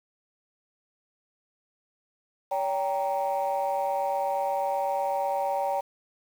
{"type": "chord", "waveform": "sine", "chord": "G diminished", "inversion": "second", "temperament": "equal with one note detuned", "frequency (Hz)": [567.7, 784, 932.3], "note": ["Db5", "G5", "Bb5"], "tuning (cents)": [41, 0, 0], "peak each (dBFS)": [-28, -27, -30], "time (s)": [2.51, 5.81], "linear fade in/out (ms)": 10, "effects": ["tanh soft clip ceiling -19 dBFS", "8-bit"]}